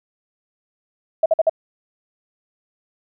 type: tone bursts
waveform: sine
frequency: 644 Hz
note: E5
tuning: 41 cents flat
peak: -11 dBFS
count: 4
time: 1.23-1.496 s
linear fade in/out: 5 ms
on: 29 ms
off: 50 ms
effects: none